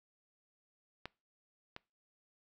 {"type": "clicks", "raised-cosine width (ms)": 0.3, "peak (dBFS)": [-25, -28], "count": 2, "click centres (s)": [1.056, 1.764], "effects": ["noise-tail reverb RT60 0.3 s tail -24 dB re dry"]}